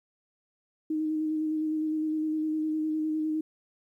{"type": "tone with vibrato", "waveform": "sine", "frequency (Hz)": 311.1, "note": "D#4", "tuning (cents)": 0, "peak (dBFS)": -26, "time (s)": [0.9, 3.41], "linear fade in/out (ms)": 5, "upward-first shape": "square", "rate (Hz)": 9.8, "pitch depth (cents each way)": 15, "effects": ["11-bit"]}